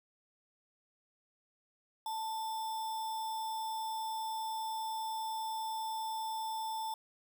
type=tone with sample-and-hold; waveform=sine; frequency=885 Hz; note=A5; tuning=10 cents sharp; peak=-35 dBFS; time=2.06-6.94 s; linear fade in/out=2 ms; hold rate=4410 Hz; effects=none